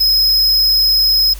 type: tone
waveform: square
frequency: 5110 Hz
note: D#8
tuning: 45 cents sharp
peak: -10 dBFS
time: 0-1.34 s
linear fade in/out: 10 ms
effects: added 50 Hz sine -27 dBFS peak until 1.39 s + white hiss -38 dBFS RMS until 1.39 s